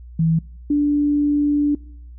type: tone pair in turn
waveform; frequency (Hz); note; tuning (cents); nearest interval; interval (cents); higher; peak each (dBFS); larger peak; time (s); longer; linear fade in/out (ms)
sine; 162.7 / 291.7; E3 / D4; -22 / -12; minor seventh; 1010; second; -14 / -14; neither; 0.19-0.39 / 0.7-1.75; second; 5
effects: noise-tail reverb RT60 0.7 s tail -24 dB re dry + added 60 Hz sine -36 dBFS peak until 2.18 s